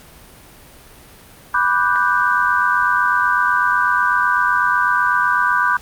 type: chord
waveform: sine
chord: G major seventh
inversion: first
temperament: equal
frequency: 987.8 / 1174.7 / 1480 / 1568 Hz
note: B5 / D6 / F#6 / G6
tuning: 0 / 0 / 0 / 0 cents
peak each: -19 dBFS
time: 1.54-5.77 s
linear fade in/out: 5 ms
effects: pink hiss -43 dBFS RMS until 5.81 s + Opus 48 kbps